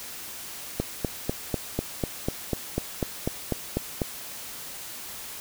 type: click train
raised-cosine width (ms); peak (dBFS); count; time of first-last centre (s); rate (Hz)
2; -11; 14; 0.8-4.018; 4.04
effects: white hiss -39 dBFS RMS until 5.4 s